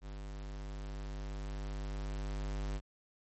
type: tone with level ramp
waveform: square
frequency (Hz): 50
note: G1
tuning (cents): +35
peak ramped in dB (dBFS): -43 to -35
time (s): 0.01-2.81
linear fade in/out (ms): 50
effects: MP3 32 kbps